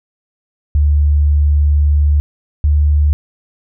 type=tone pair in turn; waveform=sine; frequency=73.4 / 73.95 Hz; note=D2 / D2; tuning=0 / +13 cents; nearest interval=unison; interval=13 cents; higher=second; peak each=-8 dBFS; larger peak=neither; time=0.75-2.2 / 2.64-3.13 s; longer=first; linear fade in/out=0 ms; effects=none